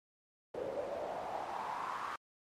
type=noise with band-pass filter sweep; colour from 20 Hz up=pink; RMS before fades=-40 dBFS; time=0.54-2.16 s; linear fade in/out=5 ms; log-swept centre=480 to 1200 Hz; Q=4.7; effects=MP3 64 kbps